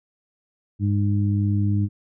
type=harmonic tone; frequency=101.7 Hz; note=G#2; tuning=36 cents flat; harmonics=1 / 2 / 3; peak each=-19 / -25 / -29 dBFS; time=0.79-1.89 s; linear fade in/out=50 ms; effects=none